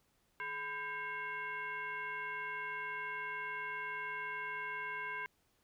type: tone with frequency modulation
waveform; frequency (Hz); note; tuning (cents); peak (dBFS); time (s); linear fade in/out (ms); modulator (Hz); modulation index
sine; 1587; G6; +21; -38; 0.4-5.26; 0; 582; 1.3
effects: pink hiss -75 dBFS RMS until 5.63 s